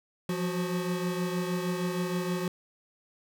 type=tone cluster; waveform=square; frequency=174.2 / 180.6 / 367.1 Hz; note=F3 / F#3 / F#4; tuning=-4 / -42 / -14 cents; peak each=-32 / -37 / -34 dBFS; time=0.29-2.48 s; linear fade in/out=2 ms; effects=none